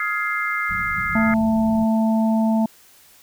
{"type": "chord", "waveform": "sine", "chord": "F minor seventh", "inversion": "third", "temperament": "just", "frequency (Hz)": [1257.2, 1396.9, 1676.3, 2095], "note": ["Eb6", "F6", "Ab6", "C7"], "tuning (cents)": [18, 0, 16, 2], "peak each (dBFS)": [-26, -28, -28, -24], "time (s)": [0, 1.34], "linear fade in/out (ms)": 2}
{"type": "low-pass noise", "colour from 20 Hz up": "white", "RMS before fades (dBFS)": -34, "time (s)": [0.69, 1.86], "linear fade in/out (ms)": 20, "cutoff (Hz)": 200, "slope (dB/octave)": 48}
{"type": "harmonic tone", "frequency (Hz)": 221.8, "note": "A3", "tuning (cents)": 14, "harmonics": [1, 3, 4], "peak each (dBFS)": [-16, -26, -28], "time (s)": [1.15, 2.66], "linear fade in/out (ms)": 5}
{"effects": ["white hiss -51 dBFS RMS until 3.22 s"]}